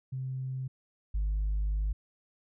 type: tone pair in turn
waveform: sine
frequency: 130.81 / 51.12 Hz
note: C3 / G#1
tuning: 0 / -27 cents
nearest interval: octave + major third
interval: 1627 cents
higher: first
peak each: -32 / -25 dBFS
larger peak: second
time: 0.12-0.68 / 1.14-1.93 s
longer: second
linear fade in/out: 10 ms
effects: tanh soft clip ceiling -25 dBFS